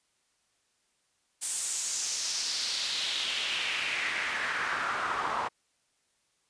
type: noise with band-pass filter sweep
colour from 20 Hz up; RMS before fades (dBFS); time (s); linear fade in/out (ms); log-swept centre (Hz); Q
pink; -32; 1.41-5.49; 20; 8900 to 1000; 2.7
effects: white hiss -73 dBFS RMS until 6.49 s + resampled to 22050 Hz